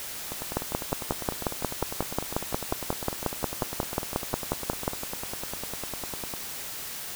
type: two click trains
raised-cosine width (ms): 1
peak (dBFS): -19 / -10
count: 61 / 25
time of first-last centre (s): 0.32-6.338 / 0.57-4.879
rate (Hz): 9.97 / 5.57
effects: white hiss -37 dBFS RMS until 7.15 s